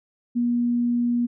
sine tone, 240 Hz, B3, 49 cents flat, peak -19 dBFS, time 0.35-1.27 s, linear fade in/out 20 ms, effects none

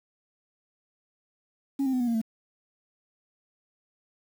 sine tone with pitch steps, 275 / 263.6 / 252.8 / 242.3 / 232.3 / 222.7 Hz, C#4 / C4 / B3 / B3 / A#3 / A3, -14 / +13 / +41 / -33 / -6 / +21 cents, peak -21 dBFS, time 1.79-2.216 s, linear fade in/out 10 ms, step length 71 ms, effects tanh soft clip ceiling -22 dBFS + 8-bit

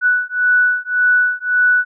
sine beating tone pair, 1480 / 1481.8 Hz, F#6 / F#6, 0 / +2 cents, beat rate 1.8 Hz, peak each -15 dBFS, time 0.01-1.85 s, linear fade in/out 50 ms, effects none

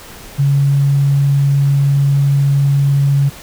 sine tone, 140 Hz, C#3, 18 cents sharp, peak -9 dBFS, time 0.38-3.3 s, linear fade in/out 20 ms, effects pink hiss -35 dBFS RMS until 3.42 s

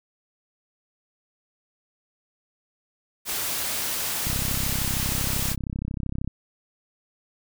white noise, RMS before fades -28 dBFS, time 3.25-5.56 s, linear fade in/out 50 ms
click train, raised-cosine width 5 ms, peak -17 dBFS, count 67, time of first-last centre 4.27-6.276 s, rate 32.9 Hz
effects none

